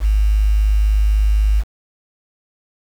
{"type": "tone with quantisation", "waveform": "sine", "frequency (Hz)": 51.91, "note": "G#1", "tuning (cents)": 0, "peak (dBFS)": -11, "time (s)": [0, 1.64], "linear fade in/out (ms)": 50, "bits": 6, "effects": []}